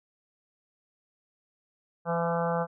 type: harmonic tone with a mistuned harmonic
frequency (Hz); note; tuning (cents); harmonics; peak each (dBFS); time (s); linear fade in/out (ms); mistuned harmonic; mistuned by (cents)
169.3; E3; +46; 1 / 3 / 4 / 5 / 6 / 7 / 8 / 9; -31 / -30 / -33 / -33 / -39 / -36 / -39 / -41; 2.05-2.67; 50; 4; -15
effects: none